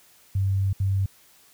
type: tone bursts at uneven times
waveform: sine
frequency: 97.1 Hz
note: G2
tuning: 16 cents flat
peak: -20 dBFS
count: 2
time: 0.35-0.73 / 0.8-1.06 s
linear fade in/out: 5 ms
effects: white hiss -56 dBFS RMS until 1.53 s